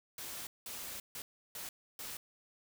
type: noise bursts at uneven times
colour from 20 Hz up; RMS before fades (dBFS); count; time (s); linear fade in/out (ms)
white; -44; 5; 0.18-0.47 / 0.66-1 / 1.15-1.22 / 1.55-1.69 / 1.99-2.17; 2
effects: none